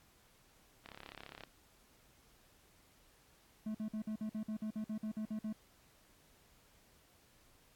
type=click train; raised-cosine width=0.3 ms; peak=-32 dBFS; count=21; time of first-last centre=0.86-1.436 s; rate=34.7 Hz
type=tone bursts; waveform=triangle; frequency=216.1 Hz; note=A3; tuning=31 cents flat; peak=-35 dBFS; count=14; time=3.66-5.528 s; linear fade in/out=5 ms; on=87 ms; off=50 ms
effects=pink hiss -67 dBFS RMS until 7.75 s + AAC 64 kbps